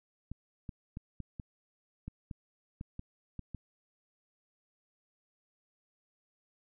clicks, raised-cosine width 5 ms, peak -28 dBFS, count 11, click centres 0.316 / 0.692 / 0.971 / 1.203 / 1.398 / 2.08 / 2.312 / 2.811 / 2.994 / 3.393 / 3.547 s, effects none

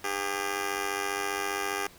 10% pulse tone with amplitude modulation, 402 Hz, G4, 44 cents sharp, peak -17 dBFS, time 0.04-1.87 s, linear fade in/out 5 ms, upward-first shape sine, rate 94.9 Hz, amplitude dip 85%, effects pink hiss -53 dBFS RMS until 1.98 s

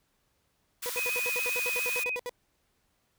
white high-pass noise, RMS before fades -36 dBFS, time 0.82-2.04 s, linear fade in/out 10 ms, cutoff 1000 Hz, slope 96 dB/octave
35% pulse tone bursts, 490.1 Hz, B4, 13 cents flat, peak -31 dBFS, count 15, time 0.86-2.294 s, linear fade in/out 0 ms, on 34 ms, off 66 ms
sine tone with vibrato, 2500 Hz, D#7, 8 cents sharp, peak -29 dBFS, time 0.97-2.16 s, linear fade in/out 2 ms, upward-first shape sine, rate 7.3 Hz, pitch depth 18 cents each way
effects pink hiss -73 dBFS RMS until 3.18 s

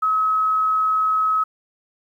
sine tone, 1281 Hz, E6, 50 cents flat, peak -16 dBFS, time 0.02-1.44 s, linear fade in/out 10 ms, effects 9-bit

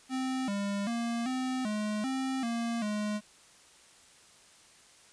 square tone with pitch steps, 260.4 / 200.8 / 233.7 / 257.6 / 211.5 / 263.9 / 232.8 / 210 Hz, C4 / G3 / A#3 / C4 / G#3 / C4 / A#3 / G#3, -8 / +42 / +5 / -27 / +32 / +15 / -2 / +19 cents, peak -31 dBFS, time 0.09-3.21 s, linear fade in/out 50 ms, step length 390 ms, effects white hiss -58 dBFS RMS until 5.12 s + resampled to 22050 Hz

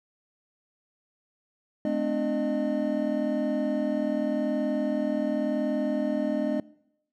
triangle tone cluster, 216.3 / 256.3 / 297.2 / 610 Hz, A3 / C4 / D4 / D#5, -29 / -36 / +21 / -34 cents, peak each -28 dBFS, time 1.85-6.6 s, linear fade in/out 2 ms, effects noise-tail reverb RT60 0.8 s tail -23 dB re dry

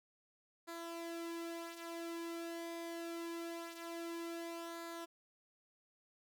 sawtooth tone with flanger, 336 Hz, E4, 33 cents sharp, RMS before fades -45 dBFS, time 0.67-5.06 s, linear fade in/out 20 ms, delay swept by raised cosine 0.35 to 5.25 ms, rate 0.24 Hz, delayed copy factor -0.55, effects none

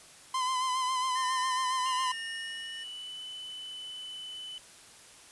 45% pulse tone with vibrato, 1025 Hz, C6, 36 cents flat, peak -28 dBFS, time 0.34-2.12 s, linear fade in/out 5 ms, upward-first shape sine, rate 7.3 Hz, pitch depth 39 cents each way
square tone with tremolo, 1818 Hz, A#6, 44 cents flat, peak -38 dBFS, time 1.15-2.84 s, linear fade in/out 10 ms, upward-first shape sine, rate 1.1 Hz, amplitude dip 50%
triangle tone with pitch glide, 2862 to 3009 Hz, F7 to F#7, +42 to +28 cents, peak -38 dBFS, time 1.86-4.58 s, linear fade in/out 0 ms, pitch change +86 cents, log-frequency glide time 2.17-3.22 s
effects white hiss -53 dBFS RMS until 5.31 s + resampled to 24000 Hz

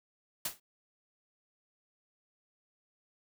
white noise with exponential decay, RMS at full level -30 dBFS, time 0.45-0.6 s, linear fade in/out 5 ms, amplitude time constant 31 ms, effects none

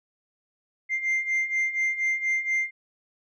sine beating tone pair, 2093 / 2097.2 Hz, C7 / C7, 0 / +3 cents, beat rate 4.2 Hz, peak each -27 / -23 dBFS, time 0.89-2.71 s, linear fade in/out 50 ms, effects tanh soft clip ceiling -20 dBFS

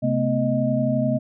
sine tone cluster, 131.6 / 220.5 / 252.2 / 623 Hz, C3 / A3 / B3 / D#5, +10 / +4 / +36 / +2 cents, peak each -24 dBFS, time 0.02-1.19 s, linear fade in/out 20 ms, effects none

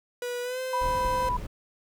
45% pulse tone with pitch glide, 488.3 to 516.1 Hz, B4 to C5, -20 to -24 cents, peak -30 dBFS, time 0.22-1.29 s, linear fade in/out 2 ms, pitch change +96 cents, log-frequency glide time 0.42-0.6 s
sine tone, 987.8 Hz, B5, in tune, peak -25 dBFS, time 0.73-1.37 s, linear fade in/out 5 ms
brown noise, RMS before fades -34 dBFS, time 0.81-1.47 s, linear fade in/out 10 ms
effects none

